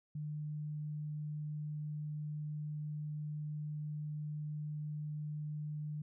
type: tone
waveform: sine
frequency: 150.5 Hz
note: D3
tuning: 43 cents sharp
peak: -38 dBFS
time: 0.15-6.02 s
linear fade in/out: 5 ms
effects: none